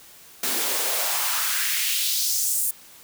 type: noise with high-pass filter sweep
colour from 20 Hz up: white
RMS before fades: -24 dBFS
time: 0.43-2.71 s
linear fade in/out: 5 ms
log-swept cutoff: 230 to 10000 Hz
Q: 1.9
effects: white hiss -48 dBFS RMS until 3.03 s